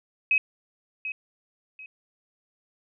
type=tone with echo; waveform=sine; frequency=2544 Hz; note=D#7; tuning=38 cents sharp; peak=-18 dBFS; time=0.31-0.38 s; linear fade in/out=2 ms; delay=740 ms; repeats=2; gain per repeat=-11 dB; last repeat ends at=1.86 s; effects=none